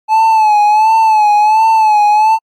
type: tone with vibrato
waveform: triangle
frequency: 862 Hz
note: A5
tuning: 36 cents flat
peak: -4 dBFS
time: 0.08-2.39 s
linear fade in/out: 50 ms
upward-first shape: sine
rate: 1.4 Hz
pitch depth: 62 cents each way
effects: AAC 64 kbps